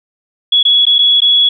sine tone with dropouts, 3369 Hz, G#7, 24 cents sharp, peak -6 dBFS, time 0.52-1.49 s, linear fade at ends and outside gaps 5 ms, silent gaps 0.63-0.651 / 0.854-0.866 / 0.984-0.989 / 1.205-1.218 s, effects none

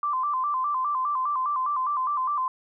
sine tone with vibrato, 1100 Hz, C#6, 14 cents flat, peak -23 dBFS, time 0.03-2.48 s, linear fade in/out 2 ms, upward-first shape square, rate 4.9 Hz, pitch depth 110 cents each way, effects none

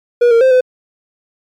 triangle tone with pitch steps, 480.9 / 462 / 522 / 508 Hz, B4 / A#4 / C5 / B4, -46 / -16 / -4 / +49 cents, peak -4 dBFS, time 0.21-0.61 s, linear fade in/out 10 ms, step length 100 ms, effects MP3 96 kbps

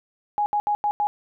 sine tone bursts at uneven times, 830.6 Hz, G#5, in tune, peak -19 dBFS, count 5, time 0.38-0.46 / 0.53-0.6 / 0.67-0.75 / 0.84-0.91 / 1-1.07 s, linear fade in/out 0 ms, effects none

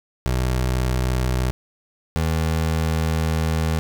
25% pulse tone pair in turn, 63 / 80.01 Hz, B1 / D#2, +35 / +49 cents, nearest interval major third, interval 414 cents, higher second, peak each -15 dBFS, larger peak neither, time 0.26-1.51 / 2.16-3.79 s, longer second, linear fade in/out 0 ms, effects 7-bit

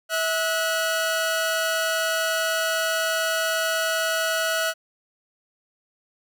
sawtooth tone pair together, 649 / 1467.5 Hz, E5 / F#6, -27 / -15 cents, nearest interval octave + major second, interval 1412 cents, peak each -21 dBFS, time 0.09-4.74 s, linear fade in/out 50 ms, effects none

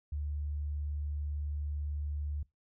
sine tone, 73.5 Hz, D2, 2 cents sharp, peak -33 dBFS, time 0.12-2.43 s, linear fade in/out 5 ms, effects noise-tail reverb RT60 0.2 s tail -23 dB re dry

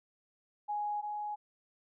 sine tone pair in turn, 832 / 836.1 Hz, G#5 / G#5, +3 / +11 cents, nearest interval unison, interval 8 cents, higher second, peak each -32 / -35 dBFS, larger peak first, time 0.68-1.02 / 1.02-1.36 s, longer neither, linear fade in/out 20 ms, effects none

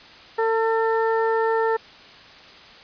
harmonic tone, 449.4 Hz, A4, 37 cents sharp, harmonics 1 / 2 / 3 / 4, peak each -20 / -24 / -30 / -30 dBFS, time 0.38-1.77 s, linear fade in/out 10 ms, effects white hiss -45 dBFS RMS until 2.83 s + resampled to 11025 Hz

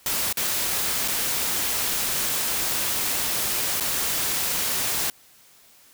white noise with dropouts, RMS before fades -25 dBFS, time 0.06-5.1 s, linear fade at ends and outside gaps 1 ms, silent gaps 0.327-0.371 / 1.078-1.082 / 3.8-3.807 s, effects white hiss -54 dBFS RMS until 5.93 s

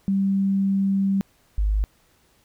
sine tone pair in turn, 195.3 / 51.5 Hz, G3 / G#1, -6 / -14 cents, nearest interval octave + major seventh, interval 2308 cents, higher first, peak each -18 dBFS, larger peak neither, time 0.08-1.21 / 1.58-1.84 s, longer first, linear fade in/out 0 ms, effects pink hiss -61 dBFS RMS until 2.44 s

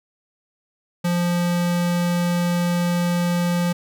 square tone, 174.61 Hz, F3, in tune, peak -19 dBFS, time 1.04-3.73 s, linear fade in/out 10 ms, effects none

